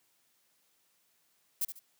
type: noise with echo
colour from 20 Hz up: violet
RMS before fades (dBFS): -31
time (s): 1.61-1.65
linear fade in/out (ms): 5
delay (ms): 72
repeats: 2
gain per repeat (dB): -10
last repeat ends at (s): 1.794
effects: white hiss -72 dBFS RMS until 1.99 s + high-pass 100 Hz 12 dB/octave